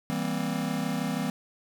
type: chord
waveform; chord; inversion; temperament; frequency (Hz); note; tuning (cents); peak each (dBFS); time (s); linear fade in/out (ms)
square; C dominant seventh; first; just; 163.52 / 196.22 / 235.5 / 261.6; E3 / G3 / Bb3 / C4; -14 / +2 / +18 / 0; -34; 0.1-1.3; 0
effects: 9-bit